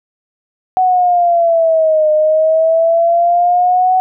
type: exponential two-way sweep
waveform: sine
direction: down then up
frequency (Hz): 748 to 611 to 748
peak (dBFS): -8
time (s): 0.77-4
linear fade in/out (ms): 0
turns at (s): 2.11
effects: none